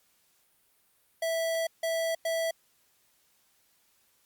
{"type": "tone bursts at uneven times", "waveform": "square", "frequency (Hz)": 657, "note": "E5", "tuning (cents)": -6, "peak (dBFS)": -28, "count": 3, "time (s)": [[1.22, 1.67], [1.83, 2.15], [2.25, 2.51]], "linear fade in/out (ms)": 5, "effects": ["white hiss -68 dBFS RMS until 4.25 s", "Opus 48 kbps"]}